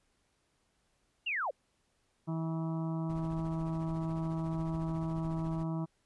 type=linear sweep; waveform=sine; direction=down; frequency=2920 to 448.2 Hz; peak=-31 dBFS; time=1.26-1.51 s; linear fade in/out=10 ms
type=harmonic tone; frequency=162.2 Hz; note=E3; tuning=28 cents flat; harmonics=1 / 2 / 4 / 5 / 6 / 7 / 8; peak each=-33 / -39 / -46 / -52 / -48 / -52 / -56 dBFS; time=2.27-5.86 s; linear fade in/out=20 ms
type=noise with tremolo; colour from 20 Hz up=brown; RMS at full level=-43 dBFS; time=3.09-5.64 s; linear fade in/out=10 ms; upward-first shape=triangle; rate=14 Hz; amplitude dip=75%
effects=pink hiss -75 dBFS RMS until 6.05 s + resampled to 24000 Hz